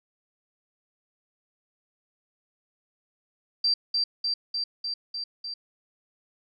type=tone with echo; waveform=sine; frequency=4699 Hz; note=D8; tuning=in tune; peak=-20 dBFS; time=3.64-3.74 s; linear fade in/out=5 ms; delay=300 ms; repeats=6; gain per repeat=-2 dB; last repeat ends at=5.54 s; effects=none